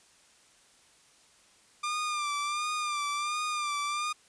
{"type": "tone with vibrato", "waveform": "sawtooth", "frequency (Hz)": 1195, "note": "D6", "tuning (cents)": 30, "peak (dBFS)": -26, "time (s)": [1.83, 4.13], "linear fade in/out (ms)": 10, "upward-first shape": "sine", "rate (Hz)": 1.4, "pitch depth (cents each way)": 48, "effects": ["white hiss -61 dBFS RMS until 4.28 s", "resampled to 22050 Hz"]}